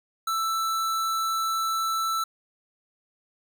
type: tone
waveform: square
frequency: 1324 Hz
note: E6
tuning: 7 cents sharp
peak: -25 dBFS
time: 0.27-2.24 s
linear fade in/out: 5 ms
effects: none